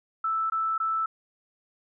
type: tone bursts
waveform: sine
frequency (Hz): 1318.5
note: E6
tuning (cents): 0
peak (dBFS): -24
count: 3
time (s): 0.24-1.06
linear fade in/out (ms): 5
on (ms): 260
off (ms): 20
effects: none